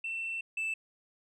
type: tone pair in turn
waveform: sine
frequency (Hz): 2687 / 2642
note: E7 / E7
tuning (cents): +33 / +3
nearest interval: unison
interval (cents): 30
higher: first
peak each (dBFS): -32 / -28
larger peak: second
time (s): 0.04-0.41 / 0.57-0.74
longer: first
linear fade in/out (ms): 5
effects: tanh soft clip ceiling -30 dBFS